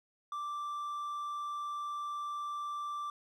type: tone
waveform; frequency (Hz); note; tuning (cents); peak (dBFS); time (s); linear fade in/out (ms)
triangle; 1174; D6; -1; -34; 0.32-3.1; 2
effects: none